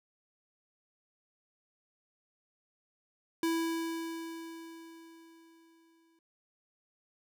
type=tone with exponential decay; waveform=square; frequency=329.6 Hz; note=E4; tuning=in tune; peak=-28 dBFS; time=3.43-6.19 s; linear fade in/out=2 ms; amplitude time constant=600 ms; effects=none